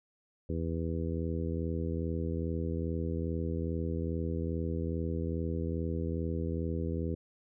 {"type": "harmonic tone", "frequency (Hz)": 82.41, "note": "E2", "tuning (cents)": 0, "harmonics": [1, 2, 3, 4, 5, 6], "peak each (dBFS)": [-34, -37, -39, -40, -41, -42], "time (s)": [0.49, 7.15], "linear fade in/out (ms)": 5, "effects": []}